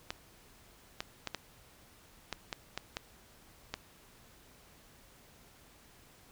clicks, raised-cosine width 0.2 ms, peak -18 dBFS, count 9, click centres 0.105 / 1.005 / 1.273 / 1.347 / 2.327 / 2.528 / 2.776 / 2.969 / 3.74 s, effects pink hiss -60 dBFS RMS until 6.31 s

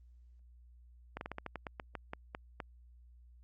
slowing click train, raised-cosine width 0.5 ms, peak -25 dBFS, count 13, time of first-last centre 1.17-2.602 s, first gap 41 ms, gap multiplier 1.18, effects added 60 Hz sine -56 dBFS peak until 3.43 s + Opus 32 kbps

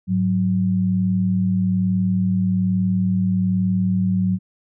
sine tone pair together, 103.83 / 185 Hz, G#2 / F#3, 0 / 0 cents, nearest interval minor seventh, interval 1000 cents, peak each -23 / -17 dBFS, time 0.07-4.39 s, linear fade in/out 50 ms, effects none

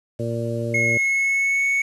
harmonic tone, 116.54 Hz, A#2, in tune, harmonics 1 / 2 / 3 / 4 / 5, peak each -26 / -30 / -31 / -31 / -29 dBFS, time 0.19-0.98 s, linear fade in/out 10 ms
triangle tone with pitch glide, 2168 to 2217 Hz, C#7 to C#7, -39 to 0 cents, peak -16 dBFS, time 0.74-1.82 s, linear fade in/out 5 ms, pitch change +39 cents, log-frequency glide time 0.93-1.65 s
effects resampled to 24000 Hz + 8-bit

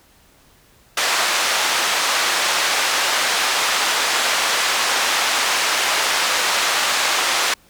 pink band-pass noise, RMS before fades -19 dBFS, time 0.97-7.54 s, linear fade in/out 5 ms, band 880 to 7000 Hz, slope 12 dB/octave, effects pink hiss -53 dBFS RMS until 7.69 s

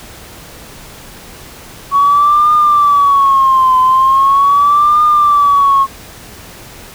sine tone with vibrato, 1115 Hz, C#6, 10 cents sharp, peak -5 dBFS, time 1.91-5.87 s, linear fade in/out 50 ms, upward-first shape triangle, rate 0.4 Hz, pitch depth 150 cents each way, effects tanh soft clip ceiling -1 dBFS + pink hiss -34 dBFS RMS until 6.94 s

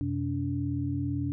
sine tone cluster, 90.3 / 128.3 / 286.5 Hz, F#2 / C3 / D4, -42 / -34 / -43 cents, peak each -33 / -32 / -31 dBFS, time 0.01-1.32 s, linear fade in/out 0 ms, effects none

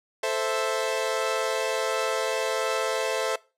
sawtooth chord, A minor, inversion none, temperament equal, 440 / 523.3 / 659.3 Hz, A4 / C5 / E5, 0 / 0 / 0 cents, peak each -25 dBFS, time 0.23-3.36 s, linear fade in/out 5 ms, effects noise-tail reverb RT60 0.3 s tail -21 dB re dry + low-pass 10000 Hz 12 dB/octave

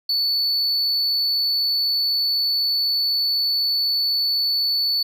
triangle tone, 4464 Hz, C#8, 11 cents sharp, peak -17 dBFS, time 0.09-5.03 s, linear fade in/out 5 ms, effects none

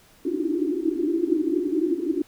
white band-pass noise, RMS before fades -24 dBFS, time 0.25-2.22 s, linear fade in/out 5 ms, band 290 to 360 Hz, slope 96 dB/octave, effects pink hiss -55 dBFS RMS until 2.27 s

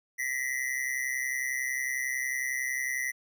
square ring-modulated tone, 1975.5 Hz, B6, in tune, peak -27 dBFS, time 0.18-3.12 s, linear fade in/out 20 ms, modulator 65.5 Hz, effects none

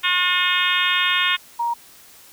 harmonic tone, 360 Hz, F#4, 47 cents flat, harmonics 3 / 4 / 5 / 6 / 7 / 8 / 9 / 10, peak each -25 / -25 / -25 / -25 / -25 / -25 / -25 / -25 dBFS, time 0.03-1.37 s, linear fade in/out 20 ms
sine tone, 941 Hz, A#5, 16 cents sharp, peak -19 dBFS, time 1.59-1.74 s, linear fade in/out 10 ms
effects white hiss -47 dBFS RMS until 2.32 s

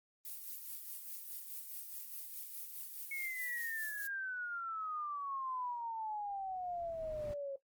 violet noise with tremolo, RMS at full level -44 dBFS, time 0.25-4.07 s, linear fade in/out 2 ms, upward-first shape sine, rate 4.8 Hz, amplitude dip 45%
sine exponential sweep, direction down, 2200 to 543 Hz, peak -38 dBFS, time 3.11-7.56 s, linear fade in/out 5 ms
brown noise with exponential growth, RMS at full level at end -44 dBFS, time 6.09-7.34 s, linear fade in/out 5 ms, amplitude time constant 270 ms
effects noise-tail reverb RT60 0.1 s tail -17 dB re dry + Opus 24 kbps

